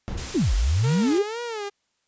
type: noise with exponential decay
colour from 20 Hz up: brown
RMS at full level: -27 dBFS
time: 0.08-0.91 s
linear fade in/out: 0 ms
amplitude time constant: 180 ms
type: noise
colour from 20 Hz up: white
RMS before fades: -34 dBFS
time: 0.17-1.19 s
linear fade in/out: 10 ms
type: exponential two-way sweep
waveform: sine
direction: down then up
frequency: 440 to 43.92 to 440 Hz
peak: -18 dBFS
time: 0.34-1.23 s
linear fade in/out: 20 ms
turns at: 0.54 s
type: tone with vibrato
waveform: sawtooth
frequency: 440 Hz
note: A4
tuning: in tune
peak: -25 dBFS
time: 0.83-1.7 s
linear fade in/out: 20 ms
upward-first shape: sine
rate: 2.1 Hz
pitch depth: 150 cents each way
effects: white hiss -72 dBFS RMS until 2.07 s + resampled to 16000 Hz